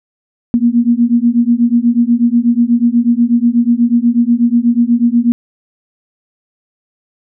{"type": "beating tone pair", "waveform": "sine", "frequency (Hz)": [233.1, 241.3], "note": ["A#3", "B3"], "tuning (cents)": [0, -40], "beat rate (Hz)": 8.2, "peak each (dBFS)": -11, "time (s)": [0.54, 5.32], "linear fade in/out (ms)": 0, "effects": []}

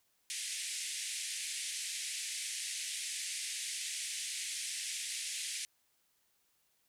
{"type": "band-pass noise", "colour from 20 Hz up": "white", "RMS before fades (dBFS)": -40, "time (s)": [0.3, 5.65], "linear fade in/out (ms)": 0, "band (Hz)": [1900, 10000], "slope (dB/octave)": 48, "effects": ["white hiss -75 dBFS RMS until 6.88 s"]}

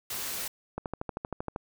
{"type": "noise", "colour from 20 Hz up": "white", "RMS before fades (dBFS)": -35, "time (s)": [0.1, 0.48], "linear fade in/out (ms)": 5}
{"type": "click train", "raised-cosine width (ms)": 1, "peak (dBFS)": -19, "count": 11, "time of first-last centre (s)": [0.78, 1.561], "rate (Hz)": 12.8}
{"effects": []}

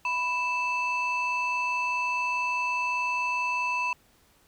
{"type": "tone pair together", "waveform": "sine", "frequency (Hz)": [987.8, 2637], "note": ["B5", "E7"], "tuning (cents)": [0, 0], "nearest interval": "octave + perfect fourth", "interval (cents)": 1700, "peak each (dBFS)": -26, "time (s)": [0.05, 3.93], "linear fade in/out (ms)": 2, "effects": ["tanh soft clip ceiling -22 dBFS", "pink hiss -62 dBFS RMS until 4.47 s"]}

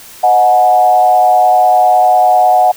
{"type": "tone with frequency modulation", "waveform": "sine", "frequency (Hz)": 734, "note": "F#5", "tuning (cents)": -14, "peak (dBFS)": -5, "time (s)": [0.23, 2.72], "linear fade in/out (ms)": 10, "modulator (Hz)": 110, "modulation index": 0.73, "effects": ["white hiss -35 dBFS RMS until 2.76 s"]}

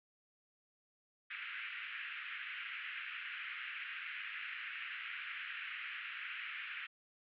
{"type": "band-pass noise", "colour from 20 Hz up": "white", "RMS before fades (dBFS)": -45, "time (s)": [1.3, 6.87], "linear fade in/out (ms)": 10, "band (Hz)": [1400, 2800], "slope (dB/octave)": 48, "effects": []}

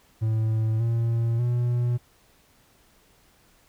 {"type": "tone with pitch steps", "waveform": "triangle", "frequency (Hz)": [110.5, 115.73, 121.2], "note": ["A2", "A#2", "B2"], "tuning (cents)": [8, -12, -32], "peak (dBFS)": -19, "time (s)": [0.21, 1.98], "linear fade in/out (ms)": 20, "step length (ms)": 590, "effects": ["pink hiss -60 dBFS RMS until 3.68 s"]}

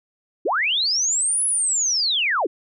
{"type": "linear two-way sweep", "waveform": "sine", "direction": "up then down", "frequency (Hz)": [261.6, 10420, 261.6], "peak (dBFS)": -18, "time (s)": [0.45, 2.47], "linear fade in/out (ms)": 10, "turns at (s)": 1.45, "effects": []}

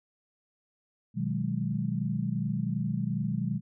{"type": "chord", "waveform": "sine", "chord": "G# minor seventh", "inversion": "first", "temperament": "equal", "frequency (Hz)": [123.47, 155.56, 185, 207.7], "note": ["B2", "D#3", "F#3", "G#3"], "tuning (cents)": [0, 0, 0, 0], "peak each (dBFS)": -33, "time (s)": [1.14, 3.61], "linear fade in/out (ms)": 50, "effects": []}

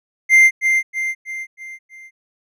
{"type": "tone with echo", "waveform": "triangle", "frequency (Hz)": 2093, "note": "C7", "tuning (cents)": 0, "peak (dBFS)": -5, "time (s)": [0.29, 0.51], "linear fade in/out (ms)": 50, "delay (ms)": 320, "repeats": 5, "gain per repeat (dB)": -6, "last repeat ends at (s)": 2.11, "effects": []}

